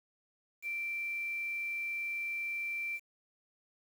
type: tone with quantisation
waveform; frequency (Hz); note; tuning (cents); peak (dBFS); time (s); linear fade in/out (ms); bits
sine; 2349; D7; 0; -34; 0.62-3; 50; 9
effects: none